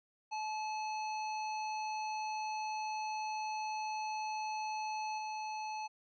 square tone with level steps, 862 Hz, A5, 36 cents flat, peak -37 / -39 dBFS, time 0.31-5.88 s, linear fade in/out 20 ms, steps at 5.18 s, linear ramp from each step 5 ms, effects resampled to 16000 Hz

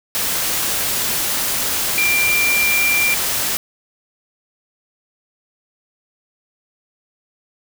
sine tone in noise, 2372 Hz, D7, 17 cents sharp, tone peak -15 dBFS, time 1.98-3.14 s, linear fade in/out 0 ms, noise white, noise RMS -20 dBFS, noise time 0.15-3.57 s, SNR +2 dB, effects none

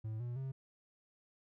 triangle tone with pitch steps, 109.7 / 121.02 / 133.51 Hz, A2 / B2 / C3, -5 / -35 / +35 cents, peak -36 dBFS, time 0.04-0.52 s, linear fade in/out 10 ms, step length 160 ms, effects none

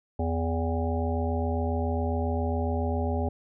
harmonic tone with a mistuned harmonic, 82.41 Hz, E2, in tune, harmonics 1 / 3 / 5 / 7 / 9 / 10, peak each -27 / -32 / -34 / -35 / -37 / -37 dBFS, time 0.19-3.29 s, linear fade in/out 5 ms, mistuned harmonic 10, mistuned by -32 cents, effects none

